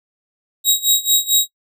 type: tone with tremolo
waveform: 15% pulse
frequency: 3813 Hz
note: A#7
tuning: 38 cents sharp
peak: -3 dBFS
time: 0.64-1.48 s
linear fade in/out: 50 ms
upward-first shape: sine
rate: 4.5 Hz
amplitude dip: 90%
effects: noise-tail reverb RT60 0.1 s tail -23 dB re dry